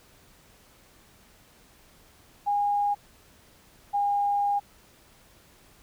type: tone pair in turn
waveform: sine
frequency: 817 / 811.4 Hz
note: G#5 / G#5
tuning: -29 / -41 cents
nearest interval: unison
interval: 12 cents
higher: first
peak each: -22 dBFS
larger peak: neither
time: 2.46-2.95 / 3.93-4.6 s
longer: second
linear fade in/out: 20 ms
effects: pink hiss -57 dBFS RMS until 5.82 s